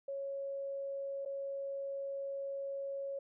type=tone with dropouts; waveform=sine; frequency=552 Hz; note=C#5; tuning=7 cents flat; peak=-37 dBFS; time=0.08-3.19 s; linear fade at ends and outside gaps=5 ms; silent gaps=1.251-1.258 s; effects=none